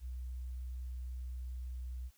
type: tone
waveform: sine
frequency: 62.4 Hz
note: B1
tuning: 19 cents sharp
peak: -39 dBFS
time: 0-2.11 s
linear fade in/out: 50 ms
effects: white hiss -70 dBFS RMS until 2.17 s